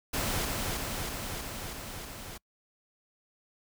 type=noise with echo; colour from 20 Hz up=pink; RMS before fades=-31 dBFS; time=0.13-0.46 s; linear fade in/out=10 ms; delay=320 ms; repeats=6; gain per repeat=-2 dB; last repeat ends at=2.38 s; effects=noise-tail reverb RT60 0.1 s tail -26 dB re dry